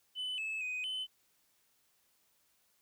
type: tone with pitch steps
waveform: sine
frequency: 3011 / 2604 / 2502 / 3038 Hz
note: F#7 / E7 / D#7 / F#7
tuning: +30 / -22 / +9 / +45 cents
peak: -33 dBFS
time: 0.15-1.07 s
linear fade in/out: 50 ms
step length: 230 ms
effects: tanh soft clip ceiling -34 dBFS + white hiss -73 dBFS RMS until 2.81 s